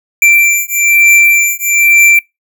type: beating tone pair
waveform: square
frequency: 2349 / 2350.1 Hz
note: D7 / D7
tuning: 0 / +1 cents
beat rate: 1.1 Hz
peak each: -10 dBFS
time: 0.22-2.19 s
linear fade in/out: 2 ms
effects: noise-tail reverb RT60 0.2 s tail -25 dB re dry